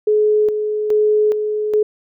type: tone with tremolo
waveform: sine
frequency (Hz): 424.6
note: G#4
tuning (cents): +38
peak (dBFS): -11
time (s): 0.07-1.83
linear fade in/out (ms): 5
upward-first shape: square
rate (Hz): 1.2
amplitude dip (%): 50
effects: none